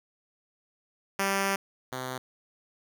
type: tone pair in turn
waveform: 5% pulse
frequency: 196 / 128.86 Hz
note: G3 / C3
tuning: 0 / -26 cents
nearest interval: perfect fifth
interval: 726 cents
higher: first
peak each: -14 / -22 dBFS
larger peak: first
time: 1.19-1.56 / 1.92-2.18 s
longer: first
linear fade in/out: 5 ms
effects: none